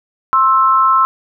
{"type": "tone pair together", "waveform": "sine", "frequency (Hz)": [1057.1, 1318.5], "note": ["C6", "E6"], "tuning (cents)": [17, 0], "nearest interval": "major third", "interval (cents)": 383, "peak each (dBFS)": -11, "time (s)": [0.33, 1.05], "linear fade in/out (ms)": 0, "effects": []}